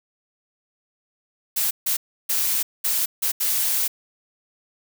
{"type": "noise bursts at uneven times", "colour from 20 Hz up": "blue", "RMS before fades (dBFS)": -22, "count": 6, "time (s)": [[1.56, 1.71], [1.86, 1.97], [2.29, 2.63], [2.84, 3.06], [3.22, 3.32], [3.4, 3.88]], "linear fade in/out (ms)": 10, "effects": []}